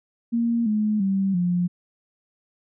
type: tone with pitch steps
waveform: sine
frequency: 233.4 / 212.8 / 194.01 / 176.88 Hz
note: A#3 / G#3 / G3 / F3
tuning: +2 / +42 / -18 / +22 cents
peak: -19 dBFS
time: 0.32-1.68 s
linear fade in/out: 20 ms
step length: 340 ms
effects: none